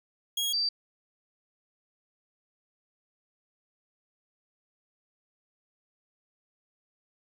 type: tone pair in turn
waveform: sawtooth / sine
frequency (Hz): 3298 / 4664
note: G#7 / D8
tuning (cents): -13 / -13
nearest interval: tritone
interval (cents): 600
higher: second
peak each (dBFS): -24 / -25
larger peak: first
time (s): 0.37-0.53 / 0.53-0.69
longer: neither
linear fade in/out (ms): 5
effects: none